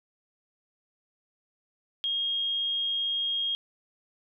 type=tone; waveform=sine; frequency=3251 Hz; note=G#7; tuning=38 cents flat; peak=-26 dBFS; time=2.04-3.55 s; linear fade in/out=0 ms; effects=none